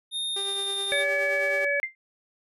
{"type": "tone with pitch glide", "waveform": "square", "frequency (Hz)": [3671, 3635], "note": ["A#7", "A#7"], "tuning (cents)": [-27, -44], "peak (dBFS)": -28, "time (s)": [0.11, 1.05], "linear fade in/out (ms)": 50, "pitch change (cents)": -17, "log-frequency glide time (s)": [0.29, 0.58]}
{"type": "tone with tremolo", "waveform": "sawtooth", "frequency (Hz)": 395.9, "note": "G4", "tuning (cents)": 17, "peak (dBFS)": -29, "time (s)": [0.36, 1.65], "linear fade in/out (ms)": 5, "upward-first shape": "triangle", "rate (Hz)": 9.5, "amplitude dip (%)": 55}
{"type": "harmonic tone", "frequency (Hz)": 569, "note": "C#5", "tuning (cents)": 45, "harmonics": [1, 3, 4], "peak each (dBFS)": [-27, -27, -27], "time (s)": [0.92, 1.8], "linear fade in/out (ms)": 0}
{"type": "tone with exponential decay", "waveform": "sine", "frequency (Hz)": 2093, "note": "C7", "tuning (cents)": 0, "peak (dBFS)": -21, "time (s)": [1.83, 1.95], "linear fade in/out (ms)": 1, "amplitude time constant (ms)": 24}
{"effects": ["resampled to 32000 Hz"]}